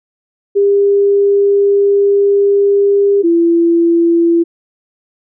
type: tone pair in turn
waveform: sine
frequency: 401.4 / 337.5 Hz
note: G4 / E4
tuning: +41 / +41 cents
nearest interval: minor third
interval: 300 cents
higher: first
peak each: -7 dBFS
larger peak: neither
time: 0.55-3.23 / 3.23-4.44 s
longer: first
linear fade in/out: 20 ms
effects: none